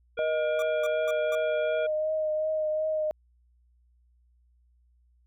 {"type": "harmonic tone", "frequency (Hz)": 475.8, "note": "A#4", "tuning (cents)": 35, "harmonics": [1, 3, 5, 7], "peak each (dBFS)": [-32, -36, -41, -46], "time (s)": [0.17, 1.87], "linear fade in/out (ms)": 10}
{"type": "tone with vibrato", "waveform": "sine", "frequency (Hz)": 621, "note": "D#5", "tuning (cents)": -3, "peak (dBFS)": -25, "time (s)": [0.19, 3.11], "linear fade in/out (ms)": 0, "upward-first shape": "triangle", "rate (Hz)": 2.7, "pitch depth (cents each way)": 22}
{"type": "tone bursts", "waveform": "25% pulse", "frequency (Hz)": 1174.7, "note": "D6", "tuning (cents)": 0, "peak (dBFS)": -33, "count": 4, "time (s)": [0.59, 1.352], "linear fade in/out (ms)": 2, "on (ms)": 33, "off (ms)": 210}
{"effects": ["added 60 Hz sine -61 dBFS peak until 5.26 s"]}